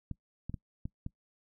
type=clicks; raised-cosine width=5 ms; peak=-25 dBFS; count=5; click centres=0.113 / 0.496 / 0.542 / 0.855 / 1.064 s; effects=noise-tail reverb RT60 0.1 s tail -22 dB re dry